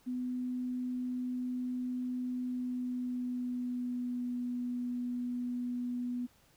sine tone with pitch glide, 250.4 to 245.4 Hz, B3 to B3, +24 to -11 cents, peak -33 dBFS, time 0.06-6.27 s, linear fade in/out 20 ms, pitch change -35 cents, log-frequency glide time 2.46-4.39 s, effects pink hiss -66 dBFS RMS until 6.56 s

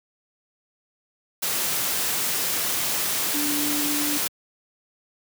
sine tone in noise, 293.7 Hz, D4, in tune, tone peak -27 dBFS, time 3.34-4.18 s, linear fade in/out 10 ms, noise white, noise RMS -25 dBFS, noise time 1.42-4.28 s, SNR -5 dB, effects high-pass 100 Hz 12 dB/octave

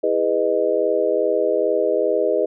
sine chord, E major seventh, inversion none, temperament just, 329.6 / 412 / 494.4 / 618.1 Hz, E4 / G#4 / B4 / D#5, 0 / -14 / +2 / -12 cents, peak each -26 / -21 / -21 / -21 dBFS, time 0.03-2.46 s, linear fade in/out 10 ms, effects none

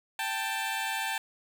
15% pulse tone pair together, 784 / 883.8 Hz, G5 / A5, 0 / +7 cents, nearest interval major second, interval 207 cents, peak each -27 / -26 dBFS, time 0.19-1.18 s, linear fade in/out 2 ms, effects none

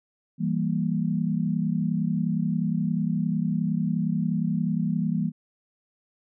sine chord, E diminished, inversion none, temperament equal, 164.81 / 196 / 233.1 Hz, E3 / G3 / Bb3, 0 / 0 / 0 cents, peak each -26 / -27 / -28 dBFS, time 0.38-5.32 s, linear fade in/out 50 ms, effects none

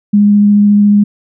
sine tone with vibrato, 205.5 Hz, G#3, 18 cents flat, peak -4 dBFS, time 0.13-1.04 s, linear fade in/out 10 ms, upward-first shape triangle, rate 14 Hz, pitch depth 11 cents each way, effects none

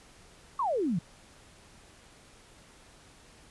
sine exponential sweep, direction down, 1174.7 to 153.8 Hz, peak -26 dBFS, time 0.59-0.99 s, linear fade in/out 5 ms, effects pink hiss -56 dBFS RMS until 3.5 s + resampled to 24000 Hz

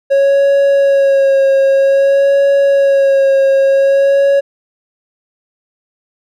triangle tone with vibrato, 550 Hz, C#5, 14 cents flat, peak -5 dBFS, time 0.1-4.41 s, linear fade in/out 20 ms, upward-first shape sine, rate 0.52 Hz, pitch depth 23 cents each way, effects none

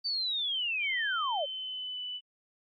sine linear sweep, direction down, 4631 to 523.3 Hz, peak -29 dBFS, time 0.04-1.46 s, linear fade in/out 20 ms
sine tone with pitch glide, 3102 to 2984 Hz, G7 to F#7, -19 to +14 cents, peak -35 dBFS, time 0.79-2.21 s, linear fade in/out 50 ms, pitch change -67 cents, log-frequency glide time 1.31-2.02 s
effects AAC 48 kbps

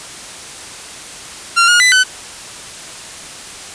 sawtooth tone with pitch steps, 1380 / 1433 / 2000 / 1511 Hz, F6 / F6 / B6 / F#6, -21 / +44 / +21 / +36 cents, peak -4 dBFS, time 1.56-2.04 s, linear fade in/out 20 ms, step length 120 ms, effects white hiss -31 dBFS RMS until 3.74 s + resampled to 22050 Hz

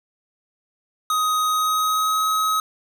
square tone with pitch glide, 1254 to 1273 Hz, D#6 to D#6, +13 to +39 cents, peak -19 dBFS, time 1.1-2.6 s, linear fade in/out 2 ms, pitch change +26 cents, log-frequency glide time 1.48-2.25 s, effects 8-bit

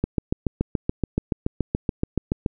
click train, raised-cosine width 3 ms, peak -8 dBFS, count 18, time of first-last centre 0.04-2.462 s, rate 7.02 Hz, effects none

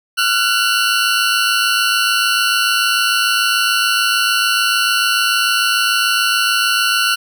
20% pulse tone pair together, 1373.2 / 1480 Hz, F6 / F#6, -30 / 0 cents, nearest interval minor second, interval 130 cents, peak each -11 / -11 dBFS, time 0.17-7.16 s, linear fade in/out 20 ms, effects none

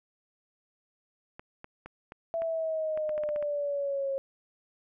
clicks, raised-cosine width 0.5 ms, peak -28 dBFS, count 12, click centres 1.395 / 1.644 / 1.86 / 2.121 / 2.42 / 2.975 / 3.093 / 3.179 / 3.236 / 3.29 / 3.361 / 3.426 s
sine exponential sweep, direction down, 666 to 541 Hz, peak -28 dBFS, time 2.34-4.18 s, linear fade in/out 0 ms
effects none

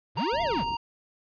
square linear two-way sweep, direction up then down, 77.78 to 719 to 77.78 Hz, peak -28 dBFS, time 0.15-0.65 s, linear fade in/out 50 ms, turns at 0.42 s
square tone with tremolo, 932.3 Hz, A#5, in tune, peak -27 dBFS, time 0.17-0.77 s, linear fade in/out 5 ms, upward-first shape triangle, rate 18 Hz, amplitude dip 30%
pink low-pass noise, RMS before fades -41 dBFS, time 0.32-0.76 s, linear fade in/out 10 ms, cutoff 470 Hz, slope 48 dB/octave
effects resampled to 11025 Hz

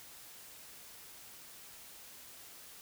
silence, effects white hiss -53 dBFS RMS until 2.81 s

